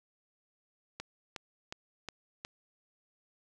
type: click train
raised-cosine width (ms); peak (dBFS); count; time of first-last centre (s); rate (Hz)
0.2; -22; 5; 1-2.449; 2.76
effects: none